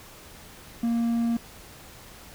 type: tone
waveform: triangle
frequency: 233.1 Hz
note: A#3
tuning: in tune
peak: -20 dBFS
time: 0.83-1.37 s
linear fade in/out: 5 ms
effects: pink hiss -47 dBFS RMS until 2.34 s